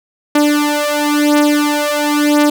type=beating tone pair; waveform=sawtooth; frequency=294.6 / 295.57 Hz; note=D4 / D4; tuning=+6 / +11 cents; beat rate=0.97 Hz; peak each=-10 dBFS; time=0.35-2.5 s; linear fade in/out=5 ms; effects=none